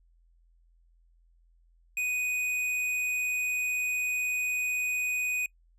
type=tone with hard clipping; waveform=triangle; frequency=2489 Hz; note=D#7; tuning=in tune; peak=-29 dBFS; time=1.97-5.46 s; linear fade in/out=2 ms; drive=13 dB; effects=noise-tail reverb RT60 0.1 s tail -25 dB re dry + added 42 Hz sine -60 dBFS peak until 5.78 s